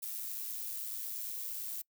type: noise with amplitude modulation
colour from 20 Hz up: violet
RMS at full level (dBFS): -38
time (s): 0.02-1.82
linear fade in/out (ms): 10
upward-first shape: sine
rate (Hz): 109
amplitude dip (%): 45
effects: noise-tail reverb RT60 0.1 s tail -24 dB re dry